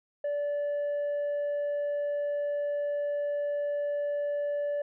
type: tone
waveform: sine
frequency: 580 Hz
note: D5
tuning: 22 cents flat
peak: -25 dBFS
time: 0.24-4.82 s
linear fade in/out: 5 ms
effects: tanh soft clip ceiling -27 dBFS